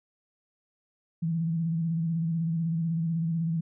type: tone with vibrato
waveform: sine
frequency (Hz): 164.81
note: E3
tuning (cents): 0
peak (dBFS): -25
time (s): 1.22-3.61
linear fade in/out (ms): 10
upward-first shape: square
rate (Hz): 16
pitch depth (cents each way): 42
effects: none